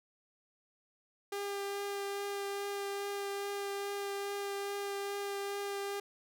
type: tone with vibrato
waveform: sawtooth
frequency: 400.7 Hz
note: G4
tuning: 38 cents sharp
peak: -32 dBFS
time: 1.32-6 s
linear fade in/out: 5 ms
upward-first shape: triangle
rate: 2.4 Hz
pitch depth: 12 cents each way
effects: none